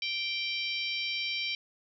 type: harmonic tone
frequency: 782 Hz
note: G5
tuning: 4 cents flat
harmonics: 3 / 4 / 5 / 6 / 7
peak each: -34 / -36 / -38 / -40 / -41 dBFS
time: 0.02-1.55 s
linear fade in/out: 2 ms
effects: none

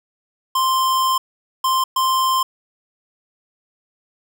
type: tone bursts at uneven times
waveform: square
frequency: 1046.5 Hz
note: C6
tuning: in tune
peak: -16 dBFS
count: 3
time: 0.55-1.18 / 1.64-1.84 / 1.96-2.43 s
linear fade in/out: 5 ms
effects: none

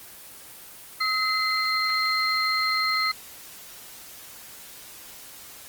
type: tone cluster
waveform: sine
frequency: 1280 / 2057 / 4196 Hz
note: D#6 / C7 / C8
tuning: +49 / -30 / +4 cents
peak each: -26 dBFS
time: 1-3.12 s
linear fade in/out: 10 ms
effects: white hiss -44 dBFS RMS until 5.68 s + Opus 24 kbps

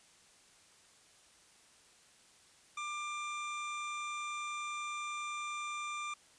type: tone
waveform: 25% pulse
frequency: 1190 Hz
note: D6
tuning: 22 cents sharp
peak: -34 dBFS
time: 2.77-6.14 s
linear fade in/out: 5 ms
effects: white hiss -63 dBFS RMS until 6.38 s + resampled to 22050 Hz

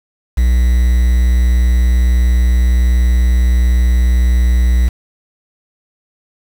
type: tone with quantisation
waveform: triangle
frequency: 60.7 Hz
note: B1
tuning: 29 cents flat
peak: -6 dBFS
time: 0.37-4.89 s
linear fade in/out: 10 ms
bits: 5
effects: none

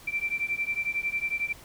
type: beating tone pair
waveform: sine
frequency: 2340 / 2351 Hz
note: D7 / D7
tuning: -7 / +1 cents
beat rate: 11 Hz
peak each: -30 dBFS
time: 0.07-1.53 s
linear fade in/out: 10 ms
effects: pink hiss -50 dBFS RMS until 1.64 s

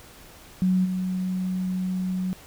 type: tone with level steps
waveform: sine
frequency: 185 Hz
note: F#3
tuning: in tune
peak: -18 / -24 dBFS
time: 0.62-2.33 s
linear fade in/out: 0 ms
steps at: 0.84 s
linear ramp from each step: 20 ms
effects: pink hiss -48 dBFS RMS until 2.46 s

